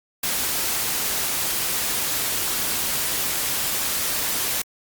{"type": "noise", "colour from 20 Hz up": "white", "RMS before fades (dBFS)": -24, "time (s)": [0.23, 4.62], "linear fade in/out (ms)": 5, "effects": ["Opus 48 kbps"]}